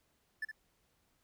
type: tone with echo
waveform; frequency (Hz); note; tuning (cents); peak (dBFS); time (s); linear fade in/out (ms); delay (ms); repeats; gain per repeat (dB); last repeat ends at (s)
triangle; 1750; A6; -10; -33; 0.42-0.45; 5; 65; 1; -7; 0.515
effects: pink hiss -75 dBFS RMS until 1.23 s